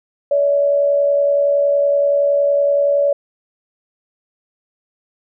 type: tone pair together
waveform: sine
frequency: 570 / 640.7 Hz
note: C#5 / E5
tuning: +48 / -49 cents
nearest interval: major second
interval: 203 cents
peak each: -12 / -23 dBFS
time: 0.31-3.13 s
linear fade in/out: 5 ms
effects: none